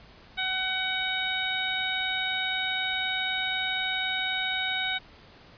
harmonic tone, 752 Hz, F#5, 28 cents sharp, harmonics 1 / 2 / 3 / 4 / 5, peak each -36 / -32 / -32 / -36 / -31 dBFS, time 0.37-4.99 s, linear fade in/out 20 ms, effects pink hiss -52 dBFS RMS until 5.57 s + resampled to 11025 Hz

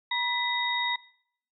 sine tone cluster, 962 / 1992 / 3740 Hz, B5 / B6 / A#7, -46 / +14 / +5 cents, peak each -30 dBFS, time 0.11-0.96 s, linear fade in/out 5 ms, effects noise-tail reverb RT60 0.6 s tail -19 dB re dry

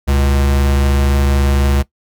square tone pair together, 69.3 / 123.48 Hz, C#2 / B2, 0 / 0 cents, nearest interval minor seventh, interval 1000 cents, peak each -12 / -24 dBFS, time 0.07-1.83 s, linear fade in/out 20 ms, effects noise-tail reverb RT60 0.1 s tail -18 dB re dry

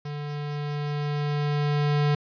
square tone with level ramp, 146.83 Hz, D3, in tune, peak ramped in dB -32 to -20 dBFS, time 0.05-2.15 s, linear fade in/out 5 ms, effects resampled to 11025 Hz + 9-bit

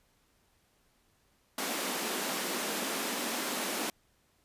pink high-pass noise, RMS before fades -34 dBFS, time 1.58-3.9 s, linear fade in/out 2 ms, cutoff 200 Hz, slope 48 dB/octave, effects pink hiss -70 dBFS RMS until 4.44 s + resampled to 32000 Hz

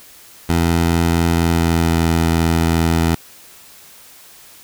15% pulse tone with pitch glide, 84.1 to 82.7 Hz, E2 to E2, +35 to +6 cents, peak -7 dBFS, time 0.49-3.15 s, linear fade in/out 5 ms, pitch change -29 cents, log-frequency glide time 1.33-2.05 s, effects white hiss -43 dBFS RMS until 4.63 s

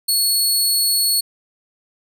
20% pulse tone, 4377 Hz, C#8, 23 cents flat, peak -9 dBFS, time 0.08-1.21 s, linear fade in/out 10 ms, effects none

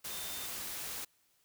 sine tone in noise, 3605 Hz, A7, 41 cents sharp, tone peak -47 dBFS, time 0.1-0.47 s, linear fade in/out 10 ms, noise white, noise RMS -41 dBFS, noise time 0.04-1.05 s, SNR -9 dB, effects white hiss -72 dBFS RMS until 1.44 s

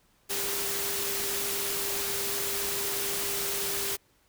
sine tone in noise, 399.1 Hz, G4, 31 cents sharp, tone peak -38 dBFS, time 0.29-3.97 s, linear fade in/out 20 ms, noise white, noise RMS -31 dBFS, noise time 0.29-3.97 s, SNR -10 dB, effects pink hiss -66 dBFS RMS until 4.28 s

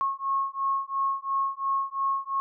sine beating tone pair, 1089 / 1091.9 Hz, C#6 / C#6, -31 / -26 cents, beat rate 2.9 Hz, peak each -28 dBFS, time 0.01-2.4 s, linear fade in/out 0 ms, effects none

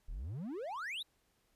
triangle exponential sweep, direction up, 32.23 to 4025 Hz, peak -37 dBFS, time 0.08-1.03 s, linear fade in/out 10 ms, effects pink hiss -75 dBFS RMS until 1.55 s + resampled to 32000 Hz

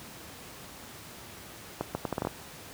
accelerating click train, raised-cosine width 1 ms, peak -15 dBFS, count 8, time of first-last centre 1.81-2.271 s, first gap 140 ms, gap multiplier 0.73, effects pink hiss -46 dBFS RMS until 2.73 s + high-pass 80 Hz 12 dB/octave

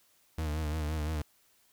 40% pulse tone with vibrato, 77.1 Hz, D#2, 15 cents flat, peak -30 dBFS, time 0.38-1.22 s, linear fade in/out 5 ms, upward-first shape sine, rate 5.8 Hz, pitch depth 59 cents each way, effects white hiss -67 dBFS RMS until 1.72 s

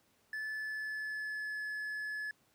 triangle tone with pitch glide, 1737 to 1712.1 Hz, A6 to A6, -23 to -48 cents, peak -35 dBFS, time 0.33-2.31 s, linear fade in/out 2 ms, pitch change -25 cents, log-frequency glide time 0.52-1.63 s, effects pink hiss -71 dBFS RMS until 2.54 s + high-pass 100 Hz 12 dB/octave

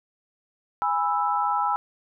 sine chord, E major, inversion first, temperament just, 824.1 / 988.9 / 1318.5 Hz, G#5 / B5 / E6, -14 / +2 / 0 cents, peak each -25 / -26 / -26 dBFS, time 0.82-1.76 s, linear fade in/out 0 ms, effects none

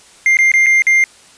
triangle tone with dropouts, 2100 Hz, C7, 6 cents sharp, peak -6 dBFS, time 0.26-1.04 s, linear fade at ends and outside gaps 1 ms, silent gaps 0.37-0.388 / 0.517-0.538 / 0.661-0.666 / 0.821-0.868 s, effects white hiss -44 dBFS RMS until 1.37 s + resampled to 22050 Hz

